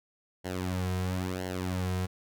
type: tone with flanger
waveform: sawtooth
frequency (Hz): 92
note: F#2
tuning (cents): -9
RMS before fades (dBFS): -32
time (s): 0.44-2.07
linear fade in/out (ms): 20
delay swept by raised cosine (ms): 0.81 to 3.51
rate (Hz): 0.99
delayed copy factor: -0.8
effects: none